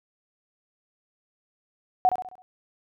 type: tone with echo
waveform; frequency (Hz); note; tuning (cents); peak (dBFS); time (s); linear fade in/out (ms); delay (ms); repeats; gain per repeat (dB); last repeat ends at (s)
sine; 740; F#5; 0; -15; 2.05-2.09; 0; 66; 5; -7; 2.42
effects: none